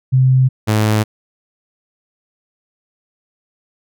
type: tone pair in turn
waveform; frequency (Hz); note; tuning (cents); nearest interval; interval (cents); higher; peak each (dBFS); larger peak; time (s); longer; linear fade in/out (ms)
sine / sawtooth; 130 / 107.6; C3 / A2; -11 / -38; minor third; 327; first; -8; neither; 0.12-0.49 / 0.67-1.04; neither; 20
effects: none